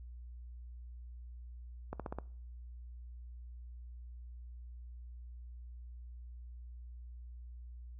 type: accelerating click train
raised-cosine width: 1 ms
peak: -25 dBFS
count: 5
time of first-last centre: 1.93-2.186 s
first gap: 67 ms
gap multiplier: 0.97
effects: noise-tail reverb RT60 0.5 s tail -22 dB re dry + added 60 Hz sine -46 dBFS peak until 7.99 s